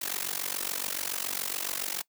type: noise with amplitude modulation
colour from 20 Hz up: white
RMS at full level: -29 dBFS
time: 0.01-2.02 s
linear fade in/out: 10 ms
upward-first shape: sine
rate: 47.1 Hz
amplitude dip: 95%
effects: noise-tail reverb RT60 0.1 s tail -22 dB re dry + high-pass 200 Hz 12 dB/octave